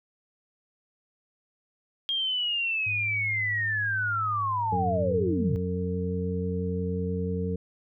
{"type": "linear sweep", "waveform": "sine", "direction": "down", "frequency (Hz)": [3239, 99], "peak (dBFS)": -25, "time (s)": [2.09, 5.56], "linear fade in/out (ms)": 0}
{"type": "tone", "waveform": "sine", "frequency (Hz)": 105.2, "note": "G#2", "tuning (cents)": 23, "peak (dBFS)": -34, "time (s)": [2.86, 5.31], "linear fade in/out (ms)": 10}
{"type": "harmonic tone", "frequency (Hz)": 90.6, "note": "F#2", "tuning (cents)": -36, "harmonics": [1, 2, 3, 5], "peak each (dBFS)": [-31, -30, -40, -32], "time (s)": [4.72, 7.56], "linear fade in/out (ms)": 5}
{"effects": []}